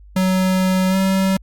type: tone with pitch glide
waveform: square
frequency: 186.7 to 191.28 Hz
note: F#3 to G3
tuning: +16 to -42 cents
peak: -15 dBFS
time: 0.16-1.37 s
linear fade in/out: 5 ms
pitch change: +42 cents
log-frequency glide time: 0.89-0.96 s
effects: added 50 Hz sine -40 dBFS peak until 1.42 s + Opus 48 kbps